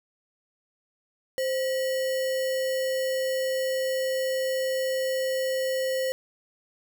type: tone with sample-and-hold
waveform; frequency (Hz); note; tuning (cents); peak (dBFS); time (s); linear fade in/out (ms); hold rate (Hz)
sine; 523.3; C5; 0; -24; 1.38-6.12; 0; 2450
effects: none